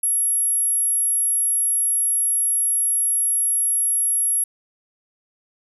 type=tone; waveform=sine; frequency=11220 Hz; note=F9; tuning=7 cents sharp; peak=-17 dBFS; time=0.03-4.44 s; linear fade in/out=5 ms; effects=none